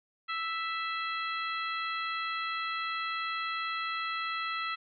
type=harmonic tone with a mistuned harmonic; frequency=659.3 Hz; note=E5; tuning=in tune; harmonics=2 / 3 / 4 / 5 / 6; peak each=-34 / -38 / -40 / -42 / -44 dBFS; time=0.28-4.76 s; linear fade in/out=20 ms; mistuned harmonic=6; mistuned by=+46 cents; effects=none